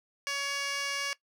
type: tone with band-pass filter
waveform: 15% pulse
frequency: 562 Hz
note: C#5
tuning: 24 cents sharp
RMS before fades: -33 dBFS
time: 0.27-1.13 s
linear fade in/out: 0 ms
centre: 3800 Hz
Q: 1.2
effects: noise-tail reverb RT60 0.1 s tail -19 dB re dry